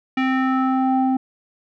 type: tone with low-pass filter sweep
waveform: square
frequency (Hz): 261.6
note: C4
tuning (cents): 0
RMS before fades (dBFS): -19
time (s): 0.17-1.17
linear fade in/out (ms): 5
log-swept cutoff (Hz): 2400 to 610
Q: 2.7
effects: none